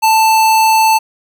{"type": "tone", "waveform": "square", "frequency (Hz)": 883, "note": "A5", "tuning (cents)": 6, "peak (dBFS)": -8, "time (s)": [0.02, 0.99], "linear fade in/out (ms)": 20, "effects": []}